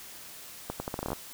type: accelerating click train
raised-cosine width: 1 ms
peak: -18 dBFS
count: 11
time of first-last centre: 0.7-1.131 s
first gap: 100 ms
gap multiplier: 0.79
effects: white hiss -46 dBFS RMS until 1.33 s